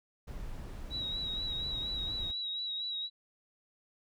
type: noise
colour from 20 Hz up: brown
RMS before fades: -42 dBFS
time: 0.27-2.32 s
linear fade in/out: 10 ms
type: tone with vibrato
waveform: sine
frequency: 3861 Hz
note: B7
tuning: 40 cents flat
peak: -34 dBFS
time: 0.9-3.1 s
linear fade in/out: 50 ms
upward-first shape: sine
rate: 4.2 Hz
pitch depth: 37 cents each way
effects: none